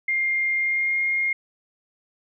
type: tone with pitch glide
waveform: sine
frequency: 2114 to 2132 Hz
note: C7 to C7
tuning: +17 to +32 cents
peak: -20 dBFS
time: 0.08-1.33 s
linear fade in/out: 5 ms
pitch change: +15 cents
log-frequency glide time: 0.58-1.01 s
effects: none